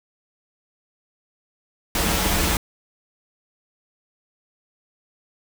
pink noise with comb filter, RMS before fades -21 dBFS, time 1.95-2.57 s, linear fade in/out 2 ms, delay 7.8 ms, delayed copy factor -0.95, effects none

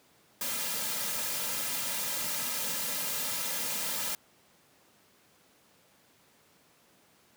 white noise with comb filter, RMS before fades -33 dBFS, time 0.41-4.15 s, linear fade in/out 2 ms, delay 2.7 ms, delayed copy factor -0.7, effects pink hiss -63 dBFS RMS until 7.36 s + high-pass 150 Hz 12 dB/octave

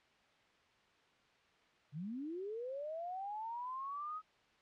sine linear sweep, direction up, 133.4 to 1279 Hz, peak -40 dBFS, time 1.92-4.22 s, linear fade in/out 50 ms, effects white hiss -69 dBFS RMS until 4.61 s + low-pass 3000 Hz 12 dB/octave

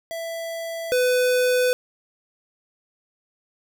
square tone pair in turn, 663 / 500.3 Hz, E5 / B4, +10 / +22 cents, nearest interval perfect fourth, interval 488 cents, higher first, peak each -29 / -18 dBFS, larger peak second, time 0.11-0.92 / 0.92-1.73 s, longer neither, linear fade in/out 0 ms, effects none

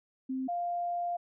sine tone pair in turn, 261.6 / 698.4 Hz, C4 / F5, 0 / 0 cents, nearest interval octave + perfect fourth, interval 1700 cents, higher second, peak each -31 / -30 dBFS, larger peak second, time 0.29-0.48 / 0.48-1.17 s, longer second, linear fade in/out 10 ms, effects none

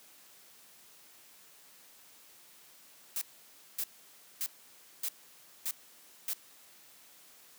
blue noise bursts, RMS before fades -34 dBFS, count 6, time 3.16-6.334 s, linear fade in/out 2 ms, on 54 ms, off 570 ms, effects white hiss -58 dBFS RMS until 7.58 s + high-pass 150 Hz 12 dB/octave

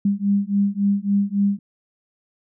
sine beating tone pair, 198.8 / 202.4 Hz, G3 / G#3, +25 / -44 cents, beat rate 3.6 Hz, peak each -20 dBFS, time 0.05-1.59 s, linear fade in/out 5 ms, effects none

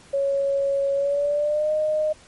sine tone with pitch glide, 554.4 to 615.1 Hz, C#5 to D#5, 0 to -20 cents, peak -19 dBFS, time 0.13-2.13 s, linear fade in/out 10 ms, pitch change +180 cents, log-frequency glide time 0.94-1.73 s, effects pink hiss -50 dBFS RMS until 2.27 s + MP3 48 kbps

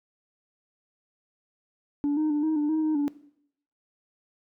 sine tone with pitch steps, 288.9 / 308.6 / 295.6 / 314.6 / 296 / 314.7 / 310.6 / 288.5 Hz, D4 / D#4 / D4 / D#4 / D4 / D#4 / D#4 / D4, -28 / -14 / +11 / +19 / +14 / +20 / -3 / -31 cents, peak -20 dBFS, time 2.04-3.08 s, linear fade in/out 0 ms, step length 130 ms, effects noise-tail reverb RT60 0.7 s tail -20 dB re dry + tanh soft clip ceiling -21 dBFS

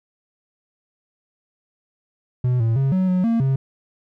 triangle tone with pitch steps, 124.9 / 113.6 / 135.6 / 186.6 / 183 / 229.9 / 134.4 Hz, B2 / A#2 / C#3 / F#3 / F#3 / A#3 / C3, +20 / -44 / -38 / +15 / -19 / -24 / +47 cents, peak -14 dBFS, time 2.44-3.56 s, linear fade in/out 5 ms, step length 160 ms, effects none

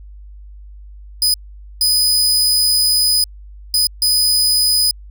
sawtooth tone bursts at uneven times, 4991 Hz, D#8, 5 cents sharp, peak -9 dBFS, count 4, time 1.22-1.34 / 1.81-3.24 / 3.74-3.87 / 4.02-4.91 s, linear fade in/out 2 ms, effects added 50 Hz sine -34 dBFS peak until 5.1 s

